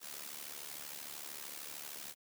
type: noise with amplitude modulation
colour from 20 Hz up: white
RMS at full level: -43 dBFS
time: 0-2.15 s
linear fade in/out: 50 ms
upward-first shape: sine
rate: 73.1 Hz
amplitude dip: 75%
effects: high-pass 150 Hz 12 dB/octave